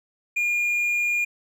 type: tone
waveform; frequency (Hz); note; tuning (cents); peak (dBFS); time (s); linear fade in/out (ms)
triangle; 2421; D#7; -48; -19; 0.36-1.25; 10
effects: none